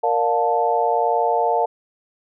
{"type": "chord", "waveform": "sine", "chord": "Bb major seventh", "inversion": "none", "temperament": "equal with one note detuned", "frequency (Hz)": [466.2, 587.3, 709.4, 880], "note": ["Bb4", "D5", "F5", "A5"], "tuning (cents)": [0, 0, 27, 0], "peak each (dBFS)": [-22, -25, -20, -21], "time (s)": [0.03, 1.66], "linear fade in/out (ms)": 10, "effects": []}